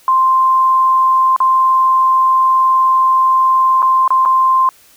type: tone with dropouts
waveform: sine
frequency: 1046.5 Hz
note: C6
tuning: in tune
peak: -8 dBFS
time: 0.08-4.69 s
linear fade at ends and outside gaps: 1 ms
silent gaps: 1.363-1.403 / 3.821-3.827 / 4.078-4.105 / 4.252-4.258 s
effects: white hiss -47 dBFS RMS until 4.96 s